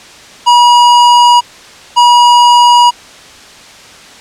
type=tone pair in turn; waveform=square; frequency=964 / 964 Hz; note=B5 / B5; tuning=-42 / -42 cents; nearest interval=unison; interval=0 cents; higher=neither; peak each=-3 dBFS; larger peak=neither; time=0.46-1.41 / 1.96-2.91 s; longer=neither; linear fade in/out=20 ms; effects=white hiss -34 dBFS RMS until 4.2 s + low-pass 6000 Hz 12 dB/octave